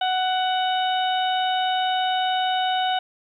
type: harmonic tone with a mistuned harmonic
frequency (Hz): 743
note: F#5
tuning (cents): +7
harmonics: 1 / 2 / 3 / 4 / 5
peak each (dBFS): -21 / -30 / -39 / -29 / -31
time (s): 0.01-2.99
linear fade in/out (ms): 5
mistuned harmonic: 3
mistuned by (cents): +18
effects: 10-bit